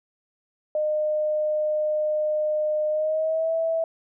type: tone with pitch glide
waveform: sine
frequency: 610 to 653.8 Hz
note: D#5 to E5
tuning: -34 to -14 cents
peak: -21 dBFS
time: 0.75-3.84 s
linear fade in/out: 2 ms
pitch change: +120 cents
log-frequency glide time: 2.89-3.53 s
effects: none